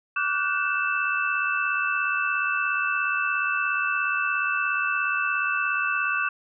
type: tone cluster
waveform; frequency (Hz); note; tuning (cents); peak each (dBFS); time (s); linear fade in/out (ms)
sine; 1159 / 1454 / 1531 / 2647; D6 / F#6 / G6 / E7; -23 / -31 / -41 / +7; -28; 0.16-6.29; 5
effects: none